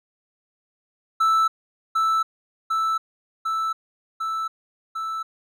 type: tone with echo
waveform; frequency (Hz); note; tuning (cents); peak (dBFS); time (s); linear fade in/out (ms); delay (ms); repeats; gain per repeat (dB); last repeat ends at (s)
triangle; 1318.5; E6; 0; -14; 1.2-1.48; 10; 750; 5; -2; 5.23
effects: none